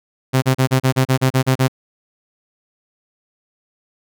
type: tone bursts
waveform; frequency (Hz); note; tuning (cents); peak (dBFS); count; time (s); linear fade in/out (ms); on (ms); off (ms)
sawtooth; 130.81; C3; 0; -8; 11; 0.33-1.682; 20; 92; 34
effects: none